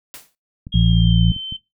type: noise with exponential decay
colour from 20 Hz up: white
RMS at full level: -33 dBFS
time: 0.14-0.35 s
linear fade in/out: 0 ms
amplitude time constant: 45 ms
type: clicks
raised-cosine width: 5 ms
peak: -20 dBFS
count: 6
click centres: 0.669 / 0.93 / 1.051 / 1.082 / 1.364 / 1.524 s
type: tone with pitch glide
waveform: sine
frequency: 3255 to 3088 Hz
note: G#7 to G7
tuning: -36 to -27 cents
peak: -25 dBFS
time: 0.72-1.57 s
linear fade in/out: 10 ms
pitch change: -91 cents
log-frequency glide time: 0.83-1.22 s
type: harmonic tone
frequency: 57 Hz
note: A#1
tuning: 38 cents flat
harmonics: 1 / 2 / 3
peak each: -16 / -16 / -16 dBFS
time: 0.74-1.32 s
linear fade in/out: 5 ms
effects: noise-tail reverb RT60 0.2 s tail -19 dB re dry